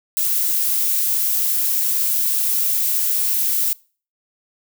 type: noise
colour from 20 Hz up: violet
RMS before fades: -19 dBFS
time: 0.17-3.73 s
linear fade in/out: 0 ms
effects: noise-tail reverb RT60 0.4 s tail -24 dB re dry